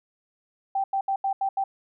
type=tone bursts at uneven times; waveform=sine; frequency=781 Hz; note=G5; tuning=7 cents flat; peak=-22 dBFS; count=6; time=0.75-0.84 / 0.93-1.01 / 1.08-1.16 / 1.24-1.33 / 1.41-1.49 / 1.57-1.64 s; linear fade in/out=5 ms; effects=none